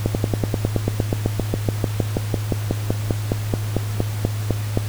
slowing click train, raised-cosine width 2 ms, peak -5 dBFS, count 30, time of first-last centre 0.06-4.774 s, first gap 89 ms, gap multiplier 1.04, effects added 105 Hz sine -22 dBFS peak until 4.88 s + pink hiss -35 dBFS RMS until 4.88 s

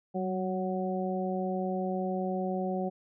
harmonic tone with a mistuned harmonic, 185.4 Hz, F#3, 4 cents sharp, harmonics 1 / 2 / 3 / 4, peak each -32 / -35 / -36 / -36 dBFS, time 0.14-2.9 s, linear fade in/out 20 ms, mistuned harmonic 1, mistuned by +31 cents, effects none

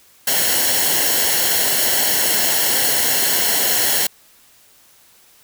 white noise with comb filter, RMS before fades -17 dBFS, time 0.27-4.07 s, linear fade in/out 5 ms, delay 0.82 ms, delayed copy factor -0.65, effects white hiss -51 dBFS RMS until 5.43 s

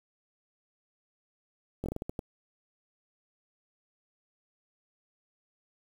slowing click train, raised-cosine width 2 ms, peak -21 dBFS, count 8, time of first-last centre 1.84-2.192 s, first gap 20 ms, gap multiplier 1.3, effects 8-bit

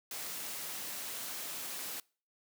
white noise, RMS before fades -41 dBFS, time 0.11-2 s, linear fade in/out 2 ms, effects noise-tail reverb RT60 0.4 s tail -25 dB re dry + high-pass 150 Hz 12 dB/octave

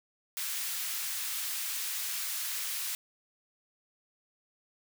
white high-pass noise, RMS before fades -35 dBFS, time 0.37-2.95 s, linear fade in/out 0 ms, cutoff 1500 Hz, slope 12 dB/octave, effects none

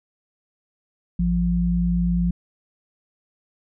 sine tone pair together, 55 / 174.61 Hz, A1 / F3, 0 / 0 cents, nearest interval octave + minor sixth, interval 2000 cents, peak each -23 / -19 dBFS, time 1.19-2.31 s, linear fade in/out 5 ms, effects none

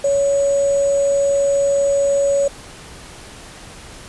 sine tone with sample-and-hold, 560 Hz, C#5, 18 cents sharp, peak -13 dBFS, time 0.04-2.48 s, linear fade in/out 5 ms, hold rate 7350 Hz, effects pink hiss -38 dBFS RMS until 4.08 s + resampled to 24000 Hz

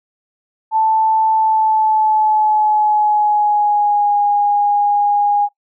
sine tone with pitch glide, 880 to 821.1 Hz, A5 to G#5, 0 to -20 cents, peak -11 dBFS, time 0.71-5.49 s, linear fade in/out 50 ms, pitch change -120 cents, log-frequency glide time 1.34-4.18 s, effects noise-tail reverb RT60 0.1 s tail -17 dB re dry

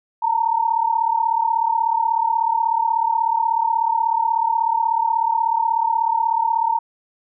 sine tone pair together, 895.9 / 932.3 Hz, A5 / A#5, +31 / 0 cents, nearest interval minor second, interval 69 cents, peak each -19 dBFS, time 0.22-6.79 s, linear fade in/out 10 ms, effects none

